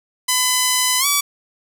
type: tone with pitch glide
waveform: 5% pulse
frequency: 1008 to 1144.6 Hz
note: B5 to D6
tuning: +35 to -45 cents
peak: -3 dBFS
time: 0.28-1.21 s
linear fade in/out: 10 ms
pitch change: +220 cents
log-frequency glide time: 0.99-1.06 s
effects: none